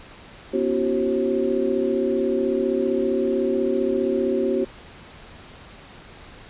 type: tone cluster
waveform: sine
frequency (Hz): 243.6 / 278.3 / 344.1 / 379.7 / 538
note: B3 / C#4 / F4 / F#4 / C5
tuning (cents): -24 / +7 / -26 / +45 / +48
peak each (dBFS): -26 / -29 / -28 / -22 / -27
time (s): 0.53-4.65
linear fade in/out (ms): 10
effects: pink hiss -44 dBFS RMS until 6.49 s + resampled to 8000 Hz